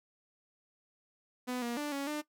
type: tone with pitch steps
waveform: sawtooth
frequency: 249.8 / 237.7 / 294.4 / 278.7 / 299.5 Hz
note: B3 / A#3 / D4 / C#4 / D4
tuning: +20 / +34 / +4 / +9 / +34 cents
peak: -30 dBFS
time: 1.47-2.22 s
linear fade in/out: 20 ms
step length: 150 ms
effects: noise-tail reverb RT60 0.1 s tail -17 dB re dry